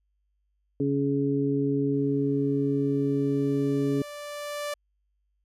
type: harmonic tone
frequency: 139.9 Hz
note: C#3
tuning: 16 cents sharp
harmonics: 1 / 2 / 3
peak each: -29 / -25 / -28 dBFS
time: 0.8-4.02 s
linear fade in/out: 2 ms
type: tone with exponential growth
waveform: sawtooth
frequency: 586 Hz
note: D5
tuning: 4 cents flat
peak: -25 dBFS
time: 1.93-4.74 s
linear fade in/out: 5 ms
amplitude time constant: 610 ms
effects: added 50 Hz sine -70 dBFS peak until 5.44 s + resampled to 32000 Hz